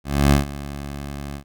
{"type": "tone with ADSR envelope", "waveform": "15% pulse", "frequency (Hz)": 70.8, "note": "C#2", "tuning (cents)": 37, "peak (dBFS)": -5, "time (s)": [0.04, 1.44], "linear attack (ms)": 280, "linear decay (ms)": 130, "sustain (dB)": -18, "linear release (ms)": 86, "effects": []}